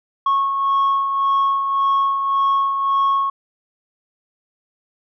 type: beating tone pair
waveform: sine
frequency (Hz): 1098 / 1099.8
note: C#6 / C#6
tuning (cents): -17 / -14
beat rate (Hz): 1.8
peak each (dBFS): -14 / -23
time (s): 0.26-3.3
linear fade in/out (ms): 5
effects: tanh soft clip ceiling -12 dBFS